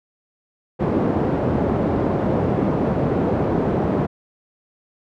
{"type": "band-pass noise", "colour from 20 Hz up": "pink", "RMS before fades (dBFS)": -20, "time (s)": [0.79, 4.07], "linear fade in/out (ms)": 20, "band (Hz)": [130, 600], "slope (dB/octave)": 12, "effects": []}